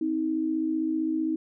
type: tone pair together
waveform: sine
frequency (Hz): 261.6 / 317.1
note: C4 / D#4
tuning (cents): 0 / +33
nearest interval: minor third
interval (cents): 333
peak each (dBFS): -31 / -25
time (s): 0.01-1.36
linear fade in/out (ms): 5
effects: none